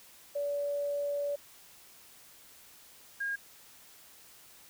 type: tone pair in turn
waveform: sine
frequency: 574 / 1623.5 Hz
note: D5 / G#6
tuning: -40 / -40 cents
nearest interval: octave + tritone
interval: 1800 cents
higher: second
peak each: -30 / -31 dBFS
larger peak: first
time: 0.35-1.36 / 3.2-3.36 s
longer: first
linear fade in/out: 10 ms
effects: white hiss -56 dBFS RMS until 4.69 s